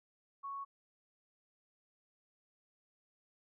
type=tone; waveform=sine; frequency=1108.7 Hz; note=C#6; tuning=in tune; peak=-40 dBFS; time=0.43-0.65 s; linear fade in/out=20 ms; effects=none